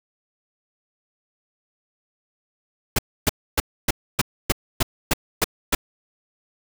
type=noise bursts; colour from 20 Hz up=pink; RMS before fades=-18 dBFS; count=10; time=2.96-5.75 s; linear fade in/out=5 ms; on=27 ms; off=280 ms; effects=none